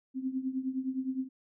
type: tone with tremolo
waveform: sine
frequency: 261.6 Hz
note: C4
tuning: in tune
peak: -27 dBFS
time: 0.14-1.29 s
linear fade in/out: 50 ms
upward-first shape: triangle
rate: 9.7 Hz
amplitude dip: 85%
effects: none